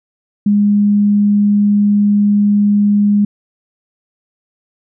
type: tone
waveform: sine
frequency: 205.3 Hz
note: G#3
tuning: 20 cents flat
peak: -8 dBFS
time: 0.46-3.25 s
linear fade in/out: 5 ms
effects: none